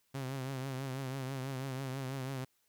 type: tone with vibrato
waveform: sawtooth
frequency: 132.9 Hz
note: C3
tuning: 27 cents sharp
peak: -33 dBFS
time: 0.14-2.45 s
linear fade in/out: 10 ms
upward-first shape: triangle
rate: 6.1 Hz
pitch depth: 77 cents each way
effects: white hiss -75 dBFS RMS until 2.68 s